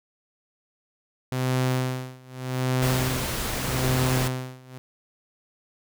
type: tone with tremolo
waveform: sawtooth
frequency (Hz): 128.4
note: C3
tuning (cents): -32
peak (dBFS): -17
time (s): 1.32-4.78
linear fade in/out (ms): 0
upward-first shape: sine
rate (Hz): 0.83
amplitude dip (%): 95
type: noise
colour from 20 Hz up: pink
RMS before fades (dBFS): -29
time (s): 2.82-4.28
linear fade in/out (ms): 5
effects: none